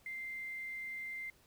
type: tone with quantisation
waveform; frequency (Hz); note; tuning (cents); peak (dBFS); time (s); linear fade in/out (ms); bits
sine; 2089; C7; -3; -40; 0.06-1.3; 2; 10
effects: pink hiss -67 dBFS RMS until 1.46 s